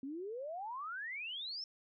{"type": "exponential sweep", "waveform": "sine", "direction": "up", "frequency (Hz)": [258.8, 5500], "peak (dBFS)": -40, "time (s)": [0.03, 1.64], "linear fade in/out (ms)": 2, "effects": []}